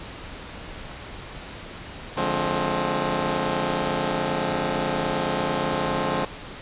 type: chord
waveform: 10% pulse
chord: D half-diminished seventh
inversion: none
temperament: just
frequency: 146.83 / 176.2 / 211.4 / 264.3 Hz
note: D3 / F3 / Ab3 / C4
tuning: 0 / +16 / +31 / +18 cents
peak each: -21 dBFS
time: 2.17-6.25 s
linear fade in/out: 2 ms
effects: pink hiss -38 dBFS RMS until 6.61 s + resampled to 8000 Hz